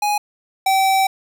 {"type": "tone pair in turn", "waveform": "square", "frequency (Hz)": [830.6, 770.8], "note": ["G#5", "G5"], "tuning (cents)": [0, -29], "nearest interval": "minor second", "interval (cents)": 129, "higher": "first", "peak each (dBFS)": [-17, -14], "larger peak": "second", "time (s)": [[0.02, 0.18], [0.66, 1.07]], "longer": "second", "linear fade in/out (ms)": 5, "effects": []}